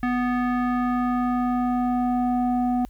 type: tone with low-pass filter sweep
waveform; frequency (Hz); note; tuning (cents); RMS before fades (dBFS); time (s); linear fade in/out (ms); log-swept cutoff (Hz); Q
square; 246.9; B3; 0; -23; 0.03-2.85; 0; 1800 to 670; 2.1
effects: added 50 Hz sine -41 dBFS peak until 2.89 s + white hiss -63 dBFS RMS until 2.89 s